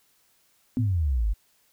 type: tone with exponential decay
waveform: sine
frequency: 251.9 Hz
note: B3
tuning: 34 cents sharp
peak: -20 dBFS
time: 0.77-0.95 s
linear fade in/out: 0 ms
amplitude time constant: 38 ms
type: exponential sweep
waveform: sine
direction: down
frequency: 118.7 to 46.25 Hz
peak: -21 dBFS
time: 0.78-1.34 s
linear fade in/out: 20 ms
effects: white hiss -65 dBFS RMS until 1.72 s